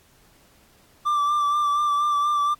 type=tone with vibrato; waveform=triangle; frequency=1174.7 Hz; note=D6; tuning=in tune; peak=-17 dBFS; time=1.05-2.55 s; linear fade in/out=20 ms; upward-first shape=sine; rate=4.2 Hz; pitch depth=28 cents each way; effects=pink hiss -57 dBFS RMS until 2.59 s + AAC 64 kbps